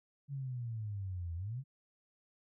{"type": "exponential two-way sweep", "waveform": "sine", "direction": "down then up", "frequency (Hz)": [143.1, 82.41, 142.9], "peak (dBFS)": -37, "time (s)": [0.28, 1.64], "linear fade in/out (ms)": 50, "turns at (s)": 1.35, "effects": []}